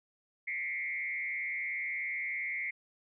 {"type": "tone with frequency modulation", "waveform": "sine", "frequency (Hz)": 2128, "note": "C7", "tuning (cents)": 29, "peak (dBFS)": -33, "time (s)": [0.47, 2.71], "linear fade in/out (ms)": 10, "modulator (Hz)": 147, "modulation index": 0.94, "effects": []}